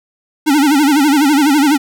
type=tone with vibrato; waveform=square; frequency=289.1 Hz; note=D4; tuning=27 cents flat; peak=-9 dBFS; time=0.46-1.78 s; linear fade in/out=20 ms; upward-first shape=sine; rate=12 Hz; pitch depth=130 cents each way; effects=none